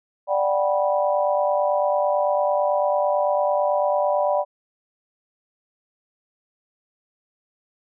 sine chord, G major seventh, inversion second, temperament just, 588 / 735 / 784 / 980 Hz, D5 / F#5 / G5 / B5, +2 / -12 / 0 / -14 cents, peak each -20 / -26 / -26 / -26 dBFS, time 0.27-4.45 s, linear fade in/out 50 ms, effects none

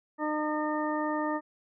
harmonic tone, 303.8 Hz, D#4, 41 cents flat, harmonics 1 / 2 / 3 / 4 / 6, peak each -31 / -34 / -34 / -36 / -39 dBFS, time 0.18-1.41 s, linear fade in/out 50 ms, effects none

